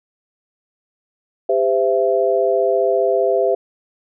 sine tone cluster, 399 / 514 / 668 Hz, G4 / C5 / E5, +31 / -31 / +23 cents, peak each -18 dBFS, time 1.49-3.55 s, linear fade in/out 5 ms, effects none

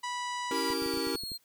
harmonic tone, 982 Hz, B5, 10 cents flat, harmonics 1 / 2 / 3 / 4 / 5 / 6 / 7 / 8 / 9, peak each -34 / -40 / -44 / -46 / -48 / -50 / -51 / -52 / -53 dBFS, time 0.03-0.74 s, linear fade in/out 10 ms
square chord, C# diminished seventh, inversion none, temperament equal with one note detuned, 277.2 / 329.6 / 387 / 466.2 Hz, C#4 / E4 / G4 / Bb4, 0 / 0 / -22 / 0 cents, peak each -37 dBFS, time 0.51-1.16 s, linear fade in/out 2 ms
40% pulse exponential sweep, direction down, 4900 to 4186 Hz, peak -35 dBFS, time 0.54-1.38 s, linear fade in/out 20 ms
clicks, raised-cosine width 3 ms, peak -32 dBFS, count 9, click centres 0.704 / 0.822 / 0.862 / 0.939 / 0.973 / 1.071 / 1.15 / 1.236 / 1.318 s
effects white hiss -68 dBFS RMS until 1.44 s

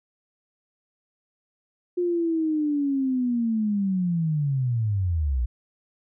sine linear sweep, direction down, 358 to 56.6 Hz, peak -21 dBFS, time 1.97-5.46 s, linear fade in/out 10 ms, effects none

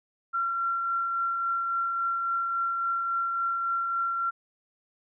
sine tone with tremolo, 1367 Hz, F6, 37 cents flat, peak -24 dBFS, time 0.33-4.31 s, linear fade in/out 20 ms, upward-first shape triangle, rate 3.6 Hz, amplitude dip 30%, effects none

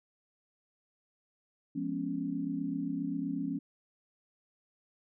sine chord, C# dominant seventh, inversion first, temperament just, 173.24 / 207.9 / 249.5 / 277.2 Hz, E#3 / G#3 / B3 / C#4, -14 / +2 / +18 / 0 cents, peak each -39 / -40 / -39 / -34 dBFS, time 1.75-3.59 s, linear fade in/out 10 ms, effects none

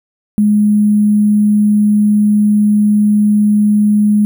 sine tone with sample-and-hold, 208.8 Hz, G#3, 10 cents sharp, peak -7 dBFS, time 0.38-4.25 s, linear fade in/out 0 ms, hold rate 11025 Hz, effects none

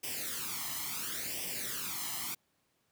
white noise with flanger, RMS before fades -38 dBFS, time 0.03-2.35 s, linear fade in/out 10 ms, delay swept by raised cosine 0.36 to 0.99 ms, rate 0.72 Hz, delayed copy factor +0.75, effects pink hiss -75 dBFS RMS until 2.91 s + high-pass 100 Hz 12 dB/octave

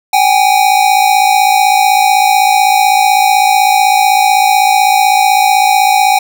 square tone pair together, 766.1 / 822 Hz, G5 / G#5, -40 / -18 cents, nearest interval minor second, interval 122 cents, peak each -10 dBFS, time 0.13-6.19 s, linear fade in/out 5 ms, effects none

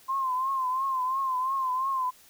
sine tone with vibrato, 1046.5 Hz, C6, in tune, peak -25 dBFS, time 0.08-2.11 s, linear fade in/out 20 ms, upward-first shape triangle, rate 2.9 Hz, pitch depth 80 cents each way, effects white hiss -56 dBFS RMS until 2.29 s

